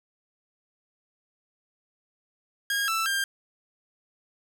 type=tone with pitch steps; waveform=sawtooth; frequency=1630 / 1327 / 1596 Hz; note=G#6 / E6 / G6; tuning=-33 / +11 / +31 cents; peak=-21 dBFS; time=2.7-3.24 s; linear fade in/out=2 ms; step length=180 ms; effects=none